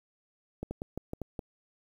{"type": "clicks", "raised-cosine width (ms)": 2, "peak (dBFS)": -22, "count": 7, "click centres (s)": [0.63, 0.71, 0.819, 0.976, 1.134, 1.217, 1.392], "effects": ["9-bit"]}